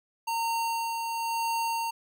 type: tone with tremolo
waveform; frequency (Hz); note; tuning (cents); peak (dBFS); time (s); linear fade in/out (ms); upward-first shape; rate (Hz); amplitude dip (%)
square; 918; A#5; -27; -27; 0.27-1.91; 10; sine; 0.98; 35
effects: none